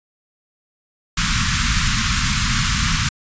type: band-stop noise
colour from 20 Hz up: pink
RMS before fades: -18 dBFS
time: 1.17-3.09 s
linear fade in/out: 5 ms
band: 230 to 1100 Hz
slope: 48 dB/octave
effects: resampled to 16000 Hz